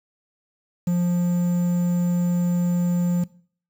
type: tone with quantisation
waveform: triangle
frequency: 175.5 Hz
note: F3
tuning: 9 cents sharp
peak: -16 dBFS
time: 0.87-3.24 s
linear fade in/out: 5 ms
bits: 7
effects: noise-tail reverb RT60 0.5 s tail -21 dB re dry